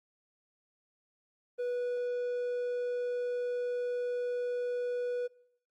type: tone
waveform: triangle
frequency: 489.7 Hz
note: B4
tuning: 15 cents flat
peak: -29 dBFS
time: 1.58-5.28 s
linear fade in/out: 20 ms
effects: noise-tail reverb RT60 0.7 s tail -23 dB re dry + Opus 24 kbps